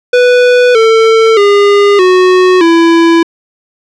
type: tone with pitch steps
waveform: square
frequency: 493.9 / 447.7 / 405.8 / 367.9 / 333.5 Hz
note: B4 / A4 / G#4 / F#4 / E4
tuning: 0 / +30 / -40 / -10 / +20 cents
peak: -4 dBFS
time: 0.13-3.23 s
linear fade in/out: 5 ms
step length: 620 ms
effects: low-pass 4000 Hz 12 dB/octave